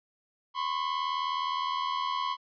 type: tone pair together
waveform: 45% pulse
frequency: 1006 / 1085.5 Hz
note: B5 / C#6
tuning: +32 / -37 cents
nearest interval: minor second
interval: 131 cents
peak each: -32 / -31 dBFS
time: 0.54-2.37 s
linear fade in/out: 50 ms
effects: resampled to 11025 Hz